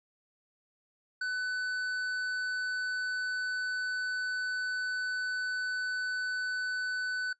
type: tone with hard clipping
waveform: triangle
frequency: 1500 Hz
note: F#6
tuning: 23 cents sharp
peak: -32 dBFS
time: 1.21-7.33 s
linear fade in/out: 5 ms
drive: 10 dB
effects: noise-tail reverb RT60 0.1 s tail -21 dB re dry + resampled to 22050 Hz